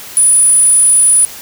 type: tone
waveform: sine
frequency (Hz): 9870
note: D#9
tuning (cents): -15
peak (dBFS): -5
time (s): 0.17-1.25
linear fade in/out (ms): 0
effects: white hiss -30 dBFS RMS until 1.41 s